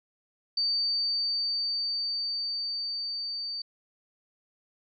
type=tone with level ramp; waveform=sine; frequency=4600 Hz; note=D8; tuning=37 cents flat; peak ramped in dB=-24 to -32 dBFS; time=0.57-3.62 s; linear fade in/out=5 ms; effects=none